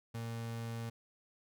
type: tone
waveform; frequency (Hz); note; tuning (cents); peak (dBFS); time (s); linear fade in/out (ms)
35% pulse; 115.3; A#2; -19; -37; 0.14-0.9; 10
effects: none